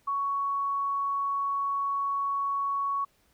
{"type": "tone", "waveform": "sine", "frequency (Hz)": 1115, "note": "C#6", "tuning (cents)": 10, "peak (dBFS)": -26, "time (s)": [0.07, 3.05], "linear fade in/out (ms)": 10, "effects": ["pink hiss -67 dBFS RMS until 3.33 s"]}